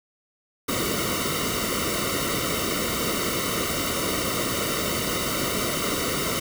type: noise with comb filter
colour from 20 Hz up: pink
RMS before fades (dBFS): -26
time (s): 0.68-6.4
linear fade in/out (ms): 10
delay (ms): 1.2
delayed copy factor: -0.95
effects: none